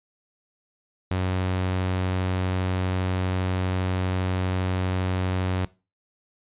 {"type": "tone", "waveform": "sawtooth", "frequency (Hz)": 92.5, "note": "F#2", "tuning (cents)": 0, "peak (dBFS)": -19, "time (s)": [1.11, 5.65], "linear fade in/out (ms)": 0, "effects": ["noise-tail reverb RT60 0.3 s tail -20 dB re dry", "resampled to 8000 Hz"]}